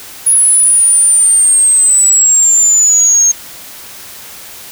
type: exponential sweep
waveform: sine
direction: down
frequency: 10480 to 6430 Hz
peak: -5 dBFS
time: 0.26-3.32 s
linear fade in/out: 10 ms
effects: white hiss -31 dBFS RMS until 4.71 s